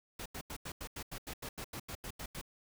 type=noise bursts; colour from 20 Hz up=pink; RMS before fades=-43 dBFS; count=15; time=0.19-2.414 s; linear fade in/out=5 ms; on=68 ms; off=86 ms; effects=none